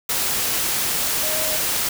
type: tone in noise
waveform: sine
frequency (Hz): 622.3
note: D#5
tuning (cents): 0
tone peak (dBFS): -29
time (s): 1.23-1.57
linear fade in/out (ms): 5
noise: white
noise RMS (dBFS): -22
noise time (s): 0.09-1.89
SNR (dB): -10
effects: none